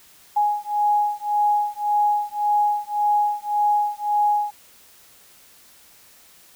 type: beating tone pair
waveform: sine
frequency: 830.6 / 832.4 Hz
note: G#5 / G#5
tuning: 0 / +4 cents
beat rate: 1.8 Hz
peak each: -21 dBFS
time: 0.36-4.51 s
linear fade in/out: 10 ms
effects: white hiss -51 dBFS RMS until 6.55 s